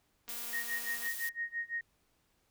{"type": "click train", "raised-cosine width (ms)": 0.2, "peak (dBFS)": -34, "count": 190, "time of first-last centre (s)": [0.28, 1.077], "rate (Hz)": 237}
{"type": "noise", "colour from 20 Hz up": "blue", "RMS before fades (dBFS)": -41, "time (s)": [0.29, 1.29], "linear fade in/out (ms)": 0}
{"type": "tone with tremolo", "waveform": "sine", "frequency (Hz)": 1864.7, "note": "A#6", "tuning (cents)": 0, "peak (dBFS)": -32, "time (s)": [0.53, 1.81], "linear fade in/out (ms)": 2, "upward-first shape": "sine", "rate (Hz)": 5.9, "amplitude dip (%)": 95}
{"effects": ["pink hiss -74 dBFS RMS until 2.5 s"]}